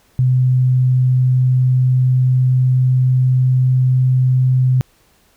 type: tone with pitch glide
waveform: sine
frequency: 127.6 to 128.41 Hz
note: C3 to C3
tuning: -43 to -32 cents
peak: -10 dBFS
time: 0.19-4.81 s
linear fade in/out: 0 ms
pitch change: +11 cents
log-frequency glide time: 1.04-4.09 s
effects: pink hiss -55 dBFS RMS until 5.36 s